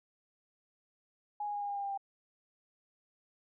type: tone with pitch steps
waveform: sine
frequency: 830.6 / 824.9 / 819.2 / 813.5 / 807.9 / 802.3 / 796.8 / 791.3 Hz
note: G#5 / G#5 / G#5 / G#5 / G#5 / G5 / G5 / G5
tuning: 0 / -12 / -24 / -36 / -48 / +40 / +28 / +16 cents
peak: -34 dBFS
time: 1.4-1.976 s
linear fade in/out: 5 ms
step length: 72 ms
effects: none